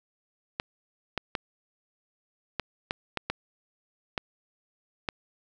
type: clicks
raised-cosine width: 0.3 ms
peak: -12 dBFS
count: 9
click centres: 0.599 / 1.177 / 1.352 / 2.597 / 2.909 / 3.173 / 3.3 / 4.178 / 5.088 s
effects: none